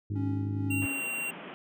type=harmonic tone; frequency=51.3 Hz; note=G#1; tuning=21 cents flat; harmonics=2 / 3 / 4 / 5 / 6 / 7 / 8; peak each=-30 / -45 / -41 / -49 / -40 / -49 / -53 dBFS; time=0.1-0.86 s; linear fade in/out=5 ms
type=tone with tremolo; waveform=triangle; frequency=277.9 Hz; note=C#4; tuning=4 cents sharp; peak=-28 dBFS; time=0.15-1.01 s; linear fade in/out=10 ms; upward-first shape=triangle; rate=2.1 Hz; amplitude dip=65%
type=tone; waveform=square; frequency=2755 Hz; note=F7; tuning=24 cents flat; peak=-32 dBFS; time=0.7-1.31 s; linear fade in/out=10 ms
type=band-pass noise; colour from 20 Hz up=pink; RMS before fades=-44 dBFS; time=0.82-1.54 s; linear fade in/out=0 ms; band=150 to 3200 Hz; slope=96 dB/octave
effects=none